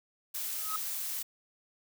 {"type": "noise", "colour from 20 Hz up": "blue", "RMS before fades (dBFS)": -36, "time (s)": [0.34, 1.23], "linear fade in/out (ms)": 10}
{"type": "tone with exponential growth", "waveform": "triangle", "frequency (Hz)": 1271, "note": "D#6", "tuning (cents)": 36, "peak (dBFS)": -28, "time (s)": [0.53, 0.76], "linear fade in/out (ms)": 2, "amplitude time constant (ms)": 48}
{"effects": []}